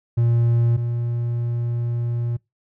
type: tone pair in turn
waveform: triangle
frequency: 117.8 / 118.76 Hz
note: A#2 / A#2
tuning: +19 / +33 cents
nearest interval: unison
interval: 14 cents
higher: second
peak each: -13 / -19 dBFS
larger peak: first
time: 0.17-0.77 / 0.77-2.37 s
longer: second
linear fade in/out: 10 ms
effects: noise-tail reverb RT60 0.2 s tail -24 dB re dry